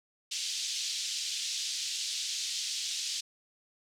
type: band-pass noise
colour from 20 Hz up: pink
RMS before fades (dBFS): -35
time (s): 0.31-3.21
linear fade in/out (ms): 10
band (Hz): 3300 to 7100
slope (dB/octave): 24
effects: none